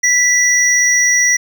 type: tone pair together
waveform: triangle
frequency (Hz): 1975.5 / 5788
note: B6 / F#8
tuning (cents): 0 / -39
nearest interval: octave + perfect fifth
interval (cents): 1861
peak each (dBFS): -11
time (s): 0.03-1.37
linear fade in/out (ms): 10
effects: none